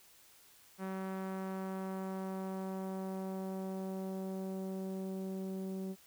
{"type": "tone with low-pass filter sweep", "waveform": "sawtooth", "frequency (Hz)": 190.2, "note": "F#3", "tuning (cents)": 48, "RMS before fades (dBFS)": -40, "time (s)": [0.78, 5.96], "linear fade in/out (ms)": 50, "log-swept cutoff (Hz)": [1600, 390], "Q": 1.1, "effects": ["white hiss -62 dBFS RMS until 6.06 s"]}